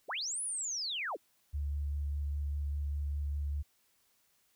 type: linear two-way sweep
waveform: sine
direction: up then down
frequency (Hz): 233.2 to 10270 to 233.2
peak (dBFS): -34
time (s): 0.08-1.17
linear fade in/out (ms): 20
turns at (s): 0.42
type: tone with vibrato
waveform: sine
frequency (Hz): 72.2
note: D2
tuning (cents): -29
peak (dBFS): -32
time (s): 1.53-3.63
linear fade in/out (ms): 20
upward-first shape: square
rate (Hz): 5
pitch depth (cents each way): 10
effects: white hiss -72 dBFS RMS until 4.55 s

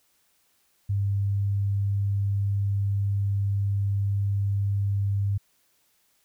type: tone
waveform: sine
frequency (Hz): 99.9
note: G2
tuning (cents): +33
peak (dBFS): -22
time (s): 0.89-5.38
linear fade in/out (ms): 10
effects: white hiss -67 dBFS RMS until 6.24 s

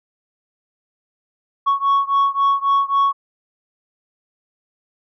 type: beating tone pair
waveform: sine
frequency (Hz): 1108.7 / 1112.4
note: C#6 / C#6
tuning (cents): 0 / +6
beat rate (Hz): 3.7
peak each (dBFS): -15 / -16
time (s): 1.66-3.13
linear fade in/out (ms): 20
effects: tanh soft clip ceiling -11 dBFS

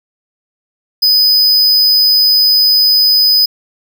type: tone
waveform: square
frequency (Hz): 5000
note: D#8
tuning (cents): +8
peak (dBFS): -7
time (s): 1.02-3.46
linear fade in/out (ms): 10
effects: none

